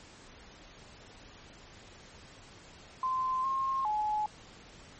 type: tone with pitch steps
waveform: sine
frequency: 1037 / 1069 / 849 Hz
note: C6 / C6 / G#5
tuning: -16 / +37 / +38 cents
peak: -28 dBFS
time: 3.03-4.26 s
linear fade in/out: 2 ms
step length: 410 ms
effects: pink hiss -53 dBFS RMS until 4.99 s + MP3 32 kbps